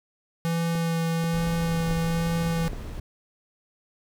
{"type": "tone with vibrato", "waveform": "square", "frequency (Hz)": 166.3, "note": "E3", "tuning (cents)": 16, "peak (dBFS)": -24, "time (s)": [0.45, 2.68], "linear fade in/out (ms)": 0, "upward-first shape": "sine", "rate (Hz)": 1.2, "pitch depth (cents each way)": 11}
{"type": "clicks", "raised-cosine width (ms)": 2, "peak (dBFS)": -23, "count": 4, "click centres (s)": [0.753, 1.241, 1.911, 2.732]}
{"type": "noise", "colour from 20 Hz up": "brown", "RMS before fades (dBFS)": -34, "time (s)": [1.33, 3], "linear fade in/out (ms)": 5}
{"effects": []}